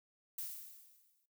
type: noise with exponential decay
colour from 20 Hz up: violet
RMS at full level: -40 dBFS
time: 0.38-1.26 s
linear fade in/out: 5 ms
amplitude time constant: 190 ms
effects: noise-tail reverb RT60 0.2 s tail -18 dB re dry